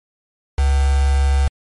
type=tone with quantisation; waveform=sine; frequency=69 Hz; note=C#2; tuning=7 cents flat; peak=-12 dBFS; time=0.58-1.48 s; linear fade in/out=5 ms; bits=4; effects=MP3 48 kbps